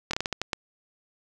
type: slowing click train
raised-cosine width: 0.2 ms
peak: -10 dBFS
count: 8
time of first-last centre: 0.11-0.532 s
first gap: 24 ms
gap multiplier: 1.3
effects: none